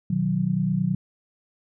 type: chord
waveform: sine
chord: B major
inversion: none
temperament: equal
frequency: 123.47 / 155.56 / 185 Hz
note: B2 / D#3 / F#3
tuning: 0 / 0 / 0 cents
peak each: -29 / -25 / -23 dBFS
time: 0.1-0.95 s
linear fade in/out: 5 ms
effects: none